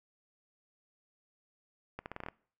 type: accelerating click train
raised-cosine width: 0.5 ms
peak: -25 dBFS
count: 8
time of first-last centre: 1.99-2.286 s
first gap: 69 ms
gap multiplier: 0.83
effects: noise-tail reverb RT60 0.5 s tail -23 dB re dry